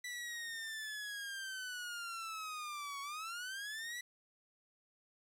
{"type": "linear two-way sweep", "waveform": "sawtooth", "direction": "down then up", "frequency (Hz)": [1975.5, 1108.7, 1975.5], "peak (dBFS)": -38, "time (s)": [0.04, 4.01], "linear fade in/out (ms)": 5, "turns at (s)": 3.01, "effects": ["low-pass 12000 Hz 12 dB/octave", "11-bit"]}